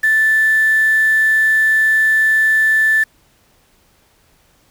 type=tone with quantisation; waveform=sine; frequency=1758 Hz; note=A6; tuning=2 cents flat; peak=-10 dBFS; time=0.03-3.04 s; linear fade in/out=10 ms; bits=5; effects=pink hiss -55 dBFS RMS until 4.7 s